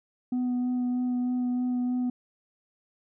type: tone with vibrato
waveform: sine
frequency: 248.4 Hz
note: B3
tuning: 10 cents sharp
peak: -22 dBFS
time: 0.32-2.1 s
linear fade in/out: 5 ms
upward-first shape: sine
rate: 3.2 Hz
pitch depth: 11 cents each way
effects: tanh soft clip ceiling -24 dBFS